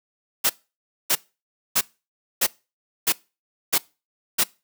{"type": "noise bursts", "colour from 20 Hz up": "white", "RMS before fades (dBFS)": -19, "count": 7, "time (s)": [0.44, 4.439], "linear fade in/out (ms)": 10, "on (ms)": 57, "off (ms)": 600, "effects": ["noise-tail reverb RT60 0.3 s tail -23 dB re dry", "high-pass 150 Hz 12 dB/octave"]}